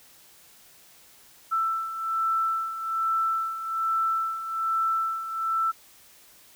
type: beating tone pair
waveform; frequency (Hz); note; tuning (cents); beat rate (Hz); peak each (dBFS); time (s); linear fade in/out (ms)
sine; 1328 / 1329.2; E6 / E6; +12 / +14; 1.2; -31 / -25; 1.51-5.72; 20
effects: white hiss -54 dBFS RMS until 6.55 s